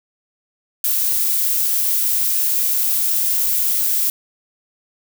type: noise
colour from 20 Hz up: violet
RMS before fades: -18 dBFS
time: 0.84-4.1 s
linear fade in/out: 2 ms
effects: none